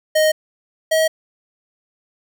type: tone pair in turn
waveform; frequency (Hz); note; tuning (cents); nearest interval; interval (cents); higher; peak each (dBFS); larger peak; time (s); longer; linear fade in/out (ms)
square; 622 / 637.6; D#5 / D#5; -1 / +42; unison; 43; second; -13 / -14; first; 0.15-0.32 / 0.91-1.08; neither; 10
effects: none